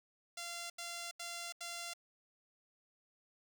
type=tone bursts; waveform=5% pulse; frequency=689 Hz; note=F5; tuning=24 cents flat; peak=-31 dBFS; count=4; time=0.37-1.936 s; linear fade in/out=5 ms; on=330 ms; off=82 ms; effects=none